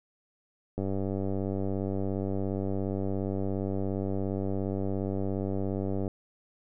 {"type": "click train", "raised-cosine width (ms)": 2, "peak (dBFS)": -19, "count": 516, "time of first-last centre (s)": [0.78, 6.078], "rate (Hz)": 97.2, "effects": []}